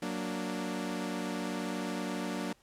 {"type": "chord", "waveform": "sawtooth", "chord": "Gb augmented", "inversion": "none", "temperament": "equal", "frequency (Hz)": [185, 233.1, 293.7], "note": ["Gb3", "Bb3", "D4"], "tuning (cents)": [0, 0, 0], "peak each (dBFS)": -34, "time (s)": [0.02, 2.53], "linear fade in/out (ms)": 5, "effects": ["pink hiss -66 dBFS RMS until 2.62 s", "low-pass 11000 Hz 12 dB/octave"]}